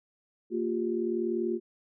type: tone cluster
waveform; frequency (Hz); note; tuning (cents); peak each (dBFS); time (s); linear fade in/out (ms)
sine; 228.1 / 352 / 392.3; A#3 / F4 / G4; -37 / +14 / +1; -33 / -29 / -34; 0.5-1.6; 50
effects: none